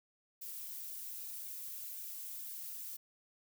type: noise with flanger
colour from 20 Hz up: violet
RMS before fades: -45 dBFS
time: 0.41-2.97 s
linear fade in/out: 10 ms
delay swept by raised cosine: 1.5 to 4.7 ms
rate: 1.9 Hz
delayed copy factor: -0.85
effects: none